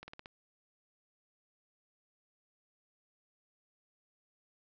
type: slowing click train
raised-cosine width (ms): 0.3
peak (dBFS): -30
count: 5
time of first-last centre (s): 0.03-0.259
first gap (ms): 50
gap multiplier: 1.09
effects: resampled to 16000 Hz